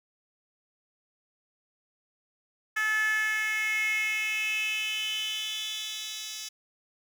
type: tone with high-pass filter sweep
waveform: 10% pulse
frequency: 432.2 Hz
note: A4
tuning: 31 cents flat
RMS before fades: -30 dBFS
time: 2.76-6.49 s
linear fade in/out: 10 ms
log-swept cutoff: 1600 to 4300 Hz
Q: 6.5
effects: none